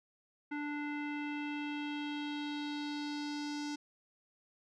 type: tone with low-pass filter sweep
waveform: square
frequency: 293.7 Hz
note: D4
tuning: in tune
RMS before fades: -39 dBFS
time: 0.51-3.76 s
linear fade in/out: 10 ms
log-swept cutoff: 1900 to 5700 Hz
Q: 3
effects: none